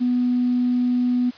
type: tone with tanh clipping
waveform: triangle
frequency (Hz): 246.9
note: B3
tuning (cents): 0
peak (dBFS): -17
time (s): 0-1.31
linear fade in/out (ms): 20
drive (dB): 4
effects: white hiss -45 dBFS RMS until 1.37 s + resampled to 11025 Hz